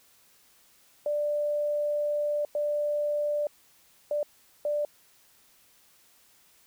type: tone bursts at uneven times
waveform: sine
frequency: 590 Hz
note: D5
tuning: 8 cents sharp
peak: -25 dBFS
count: 4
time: 1.06-2.45 / 2.55-3.47 / 4.11-4.23 / 4.65-4.85 s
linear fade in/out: 2 ms
effects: white hiss -61 dBFS RMS until 6.66 s